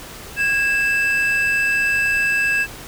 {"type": "tone pair together", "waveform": "triangle", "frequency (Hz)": [1641.2, 2637], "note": ["G#6", "E7"], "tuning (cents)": [-21, 0], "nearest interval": "minor sixth", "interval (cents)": 821, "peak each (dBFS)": -17, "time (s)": [0.36, 2.67], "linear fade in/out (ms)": 50, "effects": ["pink hiss -36 dBFS RMS until 2.87 s"]}